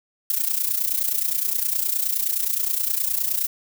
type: noise with amplitude modulation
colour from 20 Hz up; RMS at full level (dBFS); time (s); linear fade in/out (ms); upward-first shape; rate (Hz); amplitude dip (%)
violet; -20; 0.3-3.47; 2; sine; 29.6; 75
effects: none